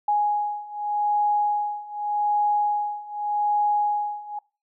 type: beating tone pair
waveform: sine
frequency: 830.6 / 831.44 Hz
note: G#5 / G#5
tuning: 0 / +2 cents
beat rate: 0.84 Hz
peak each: -25 / -23 dBFS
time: 0.08-4.39 s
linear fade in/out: 5 ms
effects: noise-tail reverb RT60 0.3 s tail -23 dB re dry